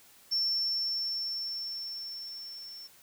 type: tone with level ramp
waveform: sine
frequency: 5410 Hz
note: E8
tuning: 44 cents sharp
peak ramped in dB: -24 to -43 dBFS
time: 0.31-2.88 s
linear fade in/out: 20 ms
effects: tanh soft clip ceiling -23 dBFS + white hiss -58 dBFS RMS until 3.02 s